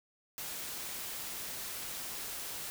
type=noise; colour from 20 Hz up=white; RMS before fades=-41 dBFS; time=0.38-2.7 s; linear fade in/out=0 ms; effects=none